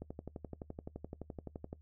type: click train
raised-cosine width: 2 ms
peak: -29 dBFS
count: 21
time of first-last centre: 0.02-1.729 s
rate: 11.7 Hz
effects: noise-tail reverb RT60 0.1 s tail -20 dB re dry + added 76 Hz sine -57 dBFS peak until 1.81 s